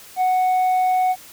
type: tone with tanh clipping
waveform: sine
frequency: 740 Hz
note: F#5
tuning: in tune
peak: -16 dBFS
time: 0.16-1.16 s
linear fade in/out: 50 ms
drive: 3 dB
effects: white hiss -43 dBFS RMS until 1.32 s